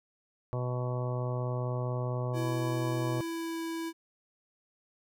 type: harmonic tone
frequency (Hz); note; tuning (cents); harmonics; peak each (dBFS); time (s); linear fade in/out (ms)
124.5; B2; +14; 1 / 2 / 3 / 4 / 5 / 6 / 7 / 8 / 9; -31 / -45 / -41 / -40 / -40 / -51 / -46 / -48 / -45; 0.53-3.21; 0
type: tone with pitch glide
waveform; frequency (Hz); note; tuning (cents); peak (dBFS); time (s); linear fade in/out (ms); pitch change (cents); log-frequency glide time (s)
square; 333.7 to 329.3; E4 to E4; +21 to -2; -34; 2.33-3.93; 50; -23; 3.06-3.61
effects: none